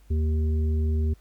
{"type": "harmonic tone", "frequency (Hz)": 77.78, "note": "D#2", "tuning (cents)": 0, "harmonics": [1, 3, 5], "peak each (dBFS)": [-21, -34, -37], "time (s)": [0.1, 1.14], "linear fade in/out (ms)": 10, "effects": ["added 50 Hz sine -52 dBFS peak until 1.2 s", "pink hiss -63 dBFS RMS until 1.2 s"]}